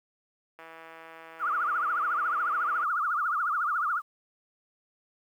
click train, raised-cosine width 0.5 ms, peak -31 dBFS, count 367, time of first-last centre 0.59-2.835 s, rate 163 Hz
sine tone with vibrato, 1293 Hz, E6, 34 cents flat, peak -25 dBFS, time 1.39-4.02 s, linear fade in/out 50 ms, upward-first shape triangle, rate 14 Hz, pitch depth 230 cents each way
effects high-pass 400 Hz 12 dB/octave + 10-bit

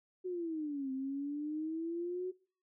sine exponential two-way sweep, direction down then up, 372.8 to 261.6 to 372.8 Hz, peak -35 dBFS, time 0.24-2.32 s, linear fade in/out 20 ms, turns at 0.92 s, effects noise-tail reverb RT60 0.4 s tail -21 dB re dry

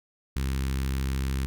sawtooth tone with notch filter, 66.7 Hz, C2, 34 cents sharp, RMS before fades -28 dBFS, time 0.36-1.46 s, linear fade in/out 0 ms, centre 640 Hz, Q 0.55, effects none

